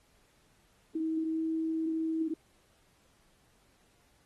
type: tone with pitch glide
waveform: sine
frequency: 320 to 321.9 Hz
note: D#4 to E4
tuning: +49 to -41 cents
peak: -29 dBFS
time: 0.95-2.34 s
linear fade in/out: 5 ms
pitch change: +10 cents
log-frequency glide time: 1.3-1.42 s
effects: pink hiss -68 dBFS RMS until 4.25 s + AAC 32 kbps